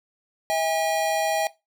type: tone pair together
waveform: square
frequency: 644.5 / 811 Hz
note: E5 / G#5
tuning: -39 / -41 cents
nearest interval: major third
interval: 398 cents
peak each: -25 dBFS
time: 0.5-1.47 s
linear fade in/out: 0 ms
effects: noise-tail reverb RT60 0.2 s tail -17 dB re dry